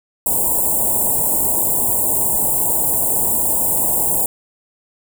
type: band-stop noise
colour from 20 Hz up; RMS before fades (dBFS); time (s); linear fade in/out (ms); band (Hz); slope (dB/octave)
white; -17; 0.26-4.26; 2; 990 to 7400; 96
effects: none